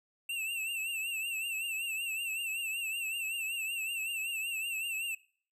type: tone with vibrato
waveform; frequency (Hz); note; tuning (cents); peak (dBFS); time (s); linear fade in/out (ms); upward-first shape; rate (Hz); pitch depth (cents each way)
square; 2691; E7; +35; -34; 0.29-5.15; 5; triangle; 5.3; 91
effects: noise-tail reverb RT60 0.5 s tail -22 dB re dry